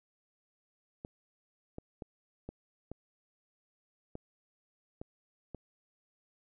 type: clicks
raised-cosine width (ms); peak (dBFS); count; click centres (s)
2; -28; 8; 1.049 / 1.784 / 2.022 / 2.49 / 2.916 / 4.154 / 5.015 / 5.547
effects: none